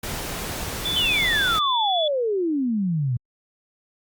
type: noise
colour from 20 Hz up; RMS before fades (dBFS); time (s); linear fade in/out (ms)
pink; -30; 0.03-1.59; 5
type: tone with pitch glide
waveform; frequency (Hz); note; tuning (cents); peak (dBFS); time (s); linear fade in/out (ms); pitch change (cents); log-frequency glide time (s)
sine; 3475 to 3431; A7 to A7; -22 to -44; -23; 0.85-2.08; 5; -22; 1.71-1.86
type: exponential sweep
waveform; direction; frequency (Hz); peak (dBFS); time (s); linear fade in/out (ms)
sine; down; 3145 to 116.54; -20; 0.96-3.17; 5
effects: Opus 48 kbps